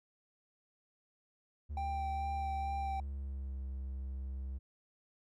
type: tone with pitch glide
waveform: triangle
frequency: 73.42 to 66.17 Hz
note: D2 to C2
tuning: 0 to +20 cents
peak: -36 dBFS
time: 1.69-4.59 s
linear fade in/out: 20 ms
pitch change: -180 cents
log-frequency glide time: 2.38-3.62 s
type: tone with vibrato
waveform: triangle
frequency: 784 Hz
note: G5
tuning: in tune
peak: -34 dBFS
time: 1.77-3 s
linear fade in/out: 2 ms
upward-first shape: sine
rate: 2.3 Hz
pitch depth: 13 cents each way
effects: none